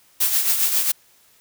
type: noise with tremolo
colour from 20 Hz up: blue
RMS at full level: -17 dBFS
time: 0.2-0.92 s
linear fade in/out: 10 ms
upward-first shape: triangle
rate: 7.4 Hz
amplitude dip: 60%
effects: white hiss -56 dBFS RMS until 1.4 s